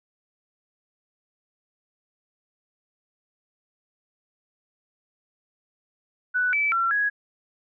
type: tone with pitch steps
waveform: sine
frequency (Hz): 1486 / 2309 / 1358 / 1665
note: F#6 / D7 / F6 / G#6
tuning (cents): +7 / -30 / -49 / +4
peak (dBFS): -20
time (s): 6.34-7.1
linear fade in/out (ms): 20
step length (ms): 190
effects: none